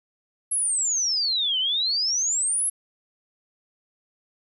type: exponential two-way sweep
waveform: sine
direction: down then up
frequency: 11190 to 2964 to 11190 Hz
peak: -21 dBFS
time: 0.51-2.7 s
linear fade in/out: 10 ms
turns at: 1.59 s
effects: none